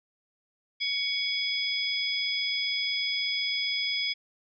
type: tone cluster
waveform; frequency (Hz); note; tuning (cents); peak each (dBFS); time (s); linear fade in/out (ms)
sine; 2238 / 3364 / 4993; C#7 / G#7 / D#8; +16 / +22 / +5; -31; 0.8-4.14; 20
effects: none